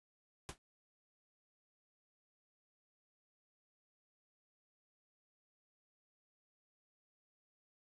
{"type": "noise with exponential decay", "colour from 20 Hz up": "pink", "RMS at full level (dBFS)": -41, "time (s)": [0.49, 0.58], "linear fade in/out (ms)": 0, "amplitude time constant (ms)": 19, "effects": ["resampled to 24000 Hz"]}